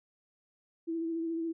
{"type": "tone with vibrato", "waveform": "sine", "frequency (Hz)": 329.6, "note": "E4", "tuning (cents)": 0, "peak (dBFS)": -31, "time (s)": [0.87, 1.53], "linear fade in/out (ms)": 20, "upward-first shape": "sine", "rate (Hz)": 14, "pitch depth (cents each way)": 26, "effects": []}